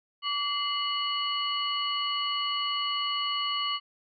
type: tone cluster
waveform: sine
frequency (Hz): 1154 / 2074 / 2934 / 4357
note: D6 / C7 / F#7 / C#8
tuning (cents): -31 / -16 / -15 / -31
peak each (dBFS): -31 / -38 / -30 / -36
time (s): 0.22-3.8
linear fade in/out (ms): 50
effects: none